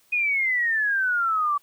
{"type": "exponential sweep", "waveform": "sine", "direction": "down", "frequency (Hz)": [2500, 1141], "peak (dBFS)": -20, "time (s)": [0.12, 1.58], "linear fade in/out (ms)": 10, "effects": ["white hiss -61 dBFS RMS until 1.62 s", "high-pass 100 Hz 12 dB/octave"]}